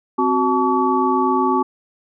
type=tone cluster; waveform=sine; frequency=261.3 / 369.4 / 870 / 1137 Hz; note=C4 / F#4 / A5 / C#6; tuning=-2 / -3 / -20 / +44 cents; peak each=-20 dBFS; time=0.18-1.63 s; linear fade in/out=10 ms; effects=none